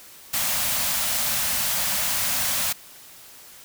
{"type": "band-stop noise", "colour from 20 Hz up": "white", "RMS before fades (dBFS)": -24, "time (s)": [0.33, 2.73], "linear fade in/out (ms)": 10, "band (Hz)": [260, 520], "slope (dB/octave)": 96, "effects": ["white hiss -46 dBFS RMS until 3.64 s"]}